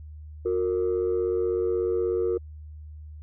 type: tone pair together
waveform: sine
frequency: 363.1 / 459.5 Hz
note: F#4 / A#4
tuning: -33 / -25 cents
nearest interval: major third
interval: 408 cents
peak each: -24 dBFS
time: 0.45-2.38 s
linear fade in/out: 10 ms
effects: tanh soft clip ceiling -18 dBFS + added 76 Hz sine -39 dBFS peak until 3.22 s